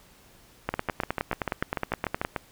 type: two click trains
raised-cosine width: 0.5 ms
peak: -12 / -11 dBFS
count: 12 / 16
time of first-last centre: 0.74-2.362 / 0.69-2.249 s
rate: 6.78 / 9.62 Hz
effects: pink hiss -56 dBFS RMS until 2.51 s